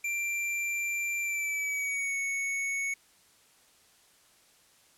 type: tone with pitch glide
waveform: square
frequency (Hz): 2361 to 2216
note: D7 to C#7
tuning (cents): +9 to -1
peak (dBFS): -30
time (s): 0.04-2.94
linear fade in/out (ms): 5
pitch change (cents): -110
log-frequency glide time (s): 1.21-2.16
effects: white hiss -62 dBFS RMS until 4.97 s + low-pass 11000 Hz 12 dB/octave